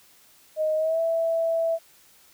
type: tone with pitch glide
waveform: sine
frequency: 622.3 to 659.3 Hz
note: D#5 to E5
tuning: 0 to 0 cents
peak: -21 dBFS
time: 0.56-1.79 s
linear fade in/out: 50 ms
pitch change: +100 cents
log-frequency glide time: 0.76-1 s
effects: white hiss -56 dBFS RMS until 2.33 s